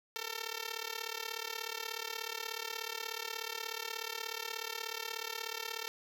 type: tone with amplitude modulation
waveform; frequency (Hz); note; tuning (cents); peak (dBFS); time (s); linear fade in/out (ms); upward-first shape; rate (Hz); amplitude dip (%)
5% pulse; 451.6; A4; +45; -23; 0.16-5.88; 0; sine; 36.6; 90
effects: none